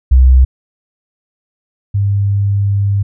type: tone pair in turn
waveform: sine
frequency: 64.2 / 100.25 Hz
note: C2 / G2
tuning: -32 / +39 cents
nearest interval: minor sixth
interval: 771 cents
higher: second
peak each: -3 / -10 dBFS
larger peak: first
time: 0.11-0.45 / 1.94-3.03 s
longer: second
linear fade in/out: 10 ms
effects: none